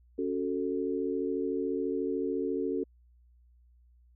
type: chord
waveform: sine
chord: F# minor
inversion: second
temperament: just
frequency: 277.5 / 370 / 444 Hz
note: C#4 / F#4 / A4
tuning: +2 / 0 / +16 cents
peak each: -33 dBFS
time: 0.18-2.84 s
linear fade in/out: 10 ms
effects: added 60 Hz sine -58 dBFS peak until 4.15 s